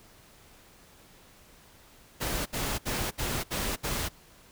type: noise bursts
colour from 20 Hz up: pink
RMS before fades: -31 dBFS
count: 6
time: 2.2-4.09 s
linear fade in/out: 20 ms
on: 260 ms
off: 66 ms
effects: pink hiss -56 dBFS RMS until 4.51 s